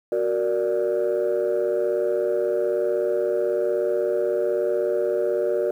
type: chord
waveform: sine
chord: Gb augmented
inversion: none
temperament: equal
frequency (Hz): 370 / 466.2 / 587.3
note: Gb4 / Bb4 / D5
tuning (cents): 0 / 0 / 0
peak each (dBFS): -23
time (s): 0.12-5.71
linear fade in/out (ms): 2
effects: tanh soft clip ceiling -15 dBFS + 9-bit